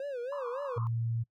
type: tone with vibrato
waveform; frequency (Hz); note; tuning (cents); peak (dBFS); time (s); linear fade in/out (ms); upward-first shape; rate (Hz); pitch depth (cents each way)
triangle; 523.3; C5; 0; -32; 0-0.78; 2; sine; 3.6; 170
type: band-pass noise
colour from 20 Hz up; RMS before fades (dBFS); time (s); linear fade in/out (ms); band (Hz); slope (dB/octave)
white; -43; 0.32-0.87; 0; 970 to 1200; 96
type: tone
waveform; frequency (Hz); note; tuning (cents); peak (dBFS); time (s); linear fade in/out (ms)
sine; 115.3; A#2; -19; -29; 0.76-1.24; 20
effects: noise-tail reverb RT60 0.1 s tail -23 dB re dry